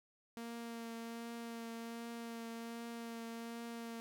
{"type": "tone with vibrato", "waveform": "sawtooth", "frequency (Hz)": 231.5, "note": "A#3", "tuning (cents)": -12, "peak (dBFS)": -40, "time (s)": [0.37, 4], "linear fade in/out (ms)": 0, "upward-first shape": "triangle", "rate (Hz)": 1.3, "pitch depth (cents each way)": 18, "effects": []}